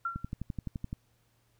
sine tone with exponential decay, 1368 Hz, F6, 36 cents flat, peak -27 dBFS, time 0.05-0.29 s, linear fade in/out 5 ms, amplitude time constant 51 ms
click train, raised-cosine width 5 ms, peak -23 dBFS, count 10, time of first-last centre 0.16-0.929 s, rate 11.7 Hz
effects added 116 Hz sine -70 dBFS peak until 1.59 s + pink hiss -72 dBFS RMS until 1.59 s

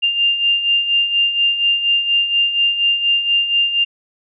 sine beating tone pair, 2794 / 2798.2 Hz, F7 / F7, 0 / +3 cents, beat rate 4.2 Hz, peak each -21 / -14 dBFS, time 0.02-3.85 s, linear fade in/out 20 ms, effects none

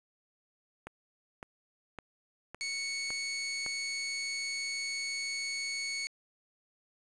click train, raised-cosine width 0.5 ms, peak -27 dBFS, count 6, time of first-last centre 0.87-3.663 s, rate 1.79 Hz
20% pulse tone, 2217 Hz, C#7, in tune, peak -28 dBFS, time 2.61-6.07 s, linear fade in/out 0 ms
effects resampled to 22050 Hz + 8-bit

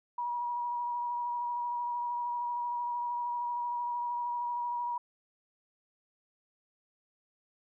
sine tone with vibrato, 962 Hz, B5, 46 cents flat, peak -31 dBFS, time 0.18-4.98 s, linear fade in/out 5 ms, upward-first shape sine, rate 13 Hz, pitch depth 18 cents each way, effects none

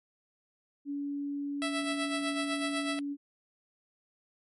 sine tone, 284.6 Hz, C#4, 46 cents sharp, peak -32 dBFS, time 0.85-3.17 s, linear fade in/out 50 ms
10% pulse tone with tremolo, 659.3 Hz, E5, in tune, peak -22 dBFS, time 1.62-2.99 s, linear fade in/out 0 ms, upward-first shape sine, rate 8 Hz, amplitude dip 60%
effects MP3 48 kbps

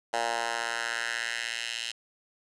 10% pulse tone with high-pass filter sweep, 116.54 Hz, A#2, in tune, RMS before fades -32 dBFS, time 0.13-1.92 s, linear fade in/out 10 ms, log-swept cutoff 760 to 3000 Hz, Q 2, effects resampled to 22050 Hz + 8-bit

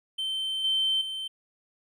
triangle tone with level steps, 3100 Hz, G7, 20 cents flat, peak -26 / -20 / -30 dBFS, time 0.18-1.28 s, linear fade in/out 10 ms, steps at 0.64 / 1.01 s, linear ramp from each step 5 ms, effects tanh soft clip ceiling -19 dBFS

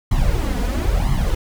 brown noise with flanger, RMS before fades -18 dBFS, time 0.11-1.35 s, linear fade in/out 5 ms, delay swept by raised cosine 0.96 to 4.16 ms, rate 1 Hz, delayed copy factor +0.85, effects none

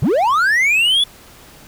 triangle linear sweep, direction up, 96 to 3476 Hz, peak -10 dBFS, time 0.02-1.04 s, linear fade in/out 5 ms, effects pink hiss -43 dBFS RMS until 1.67 s

